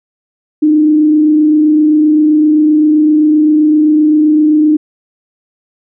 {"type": "tone with frequency modulation", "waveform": "sine", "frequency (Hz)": 305, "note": "D#4", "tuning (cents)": -34, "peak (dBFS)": -5, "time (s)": [0.62, 4.77], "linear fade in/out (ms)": 10, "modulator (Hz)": 27.7, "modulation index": 0.27, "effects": []}